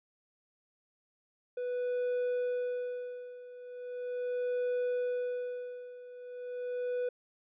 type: tone with tremolo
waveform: triangle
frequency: 493.9 Hz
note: B4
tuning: in tune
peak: -27 dBFS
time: 1.57-7.09 s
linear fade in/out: 5 ms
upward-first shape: sine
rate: 0.39 Hz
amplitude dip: 85%
effects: resampled to 8000 Hz